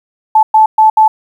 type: tone bursts at uneven times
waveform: sine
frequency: 871 Hz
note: A5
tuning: 18 cents flat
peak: -3 dBFS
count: 4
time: 0.35-0.43 / 0.54-0.66 / 0.78-0.9 / 0.97-1.08 s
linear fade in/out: 5 ms
effects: 7-bit